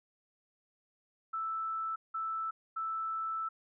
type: tone bursts at uneven times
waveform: sine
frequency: 1319 Hz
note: E6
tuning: 1 cent sharp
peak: -33 dBFS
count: 3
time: 1.33-1.96 / 2.14-2.51 / 2.76-3.49 s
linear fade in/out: 10 ms
effects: none